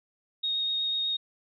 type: tone with vibrato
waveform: sine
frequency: 3729 Hz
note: A#7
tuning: in tune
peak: -26 dBFS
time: 0.43-1.17 s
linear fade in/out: 10 ms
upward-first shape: sine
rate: 8.1 Hz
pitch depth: 8 cents each way
effects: none